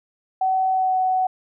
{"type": "tone with pitch glide", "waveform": "sine", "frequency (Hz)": [756, 746.9], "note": ["F#5", "F#5"], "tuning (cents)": [37, 16], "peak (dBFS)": -17, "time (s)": [0.41, 1.27], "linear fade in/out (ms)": 5, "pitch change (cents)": -21, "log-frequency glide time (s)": [0.71, 0.97], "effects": []}